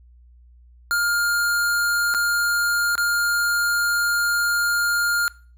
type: tone with dropouts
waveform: square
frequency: 1409 Hz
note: F6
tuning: 15 cents sharp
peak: -19 dBFS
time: 0.91-5.28 s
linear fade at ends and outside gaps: 0 ms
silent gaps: 2.14-2.147 / 2.954-2.979 s
effects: noise-tail reverb RT60 0.4 s tail -21 dB re dry + added 60 Hz sine -47 dBFS peak until 5.57 s